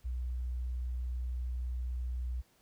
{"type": "tone with vibrato", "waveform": "sine", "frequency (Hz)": 61.74, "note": "B1", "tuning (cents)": 0, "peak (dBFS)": -33, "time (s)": [0.04, 2.42], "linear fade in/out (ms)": 20, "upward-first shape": "square", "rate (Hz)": 20, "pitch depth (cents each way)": 42, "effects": ["pink hiss -68 dBFS RMS until 2.61 s"]}